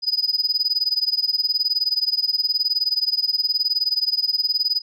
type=tone with tremolo; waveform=sine; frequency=4978 Hz; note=D#8; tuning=in tune; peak=-13 dBFS; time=0.02-4.82 s; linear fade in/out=50 ms; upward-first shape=sine; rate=19 Hz; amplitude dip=95%; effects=tanh soft clip ceiling -14 dBFS